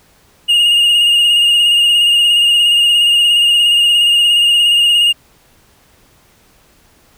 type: tone with vibrato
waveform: triangle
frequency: 2844 Hz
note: F7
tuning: 31 cents sharp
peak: -6 dBFS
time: 0.48-5.13 s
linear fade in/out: 20 ms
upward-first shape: sine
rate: 17 Hz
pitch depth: 29 cents each way
effects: pink hiss -50 dBFS RMS until 7.17 s